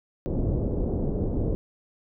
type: low-pass noise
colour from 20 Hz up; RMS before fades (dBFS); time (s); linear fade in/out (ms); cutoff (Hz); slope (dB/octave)
pink; -26; 0.26-1.55; 0; 500; 24
effects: none